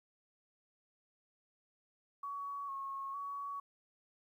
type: tone with vibrato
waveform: sine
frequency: 1109 Hz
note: C#6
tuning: in tune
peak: -39 dBFS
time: 2.23-3.6 s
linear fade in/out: 5 ms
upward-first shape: square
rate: 1.1 Hz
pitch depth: 26 cents each way
effects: 12-bit